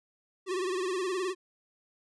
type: tone with vibrato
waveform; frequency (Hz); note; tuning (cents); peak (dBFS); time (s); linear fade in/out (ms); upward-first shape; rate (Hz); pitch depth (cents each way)
square; 370; F#4; 0; -30; 0.46-1.35; 50; sine; 19; 87
effects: resampled to 22050 Hz